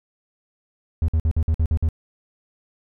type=tone bursts; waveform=triangle; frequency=80 Hz; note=D#2; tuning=49 cents sharp; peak=-14 dBFS; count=8; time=1.02-1.888 s; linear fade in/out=0 ms; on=63 ms; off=52 ms; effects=none

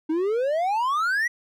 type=exponential sweep; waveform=triangle; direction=up; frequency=304.3 to 1975.5 Hz; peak=-19 dBFS; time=0.09-1.28 s; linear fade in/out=10 ms; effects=none

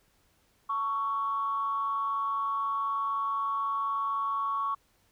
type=tone with amplitude modulation; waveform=sine; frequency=1114 Hz; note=C#6; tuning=8 cents sharp; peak=-24 dBFS; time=0.69-4.75 s; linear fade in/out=10 ms; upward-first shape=sine; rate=219 Hz; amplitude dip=60%; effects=tanh soft clip ceiling -20 dBFS + pink hiss -68 dBFS RMS until 5.11 s

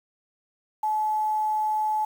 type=tone with quantisation; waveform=sine; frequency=859 Hz; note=A5; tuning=42 cents flat; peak=-22 dBFS; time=0.83-2.05 s; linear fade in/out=5 ms; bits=8; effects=none

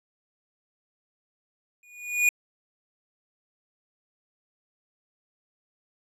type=tone with exponential growth; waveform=square; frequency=2450 Hz; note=D#7; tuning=27 cents flat; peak=-16 dBFS; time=1.83-2.29 s; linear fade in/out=2 ms; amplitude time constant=100 ms; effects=low-pass 12000 Hz 12 dB/octave

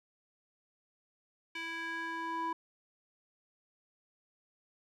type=tone with band-pass filter sweep; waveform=square; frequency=330 Hz; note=E4; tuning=2 cents sharp; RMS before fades=-38 dBFS; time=1.55-2.53 s; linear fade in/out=5 ms; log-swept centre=2400 to 950 Hz; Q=2.7; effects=none

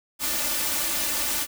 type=noise with comb filter; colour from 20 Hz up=white; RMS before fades=-26 dBFS; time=0.19-1.47 s; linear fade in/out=50 ms; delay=3.4 ms; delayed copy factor=+0.95; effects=none

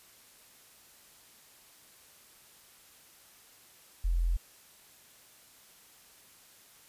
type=tone; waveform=sine; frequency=42.76 Hz; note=F1; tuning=36 cents flat; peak=-25 dBFS; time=4.04-4.37 s; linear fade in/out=10 ms; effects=white hiss -58 dBFS RMS until 6.88 s + resampled to 32000 Hz

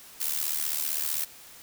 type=noise with amplitude modulation; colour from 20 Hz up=blue; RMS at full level=-26 dBFS; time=0.2-1.25 s; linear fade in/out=10 ms; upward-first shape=sine; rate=75.6 Hz; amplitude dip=80%; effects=white hiss -49 dBFS RMS until 1.62 s

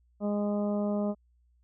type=harmonic tone; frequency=206 Hz; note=G#3; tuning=14 cents flat; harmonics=1 / 2 / 3 / 4 / 5 / 6; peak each=-28 / -36 / -33 / -44 / -47 / -48 dBFS; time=0.2-1.15 s; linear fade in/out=50 ms; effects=added 60 Hz sine -63 dBFS peak until 1.63 s

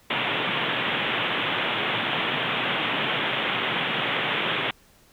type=band-pass noise; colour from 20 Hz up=white; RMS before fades=-26 dBFS; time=0.1-4.71 s; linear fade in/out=5 ms; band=110 to 3500 Hz; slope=96 dB/octave; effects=pink hiss -57 dBFS RMS until 5.12 s

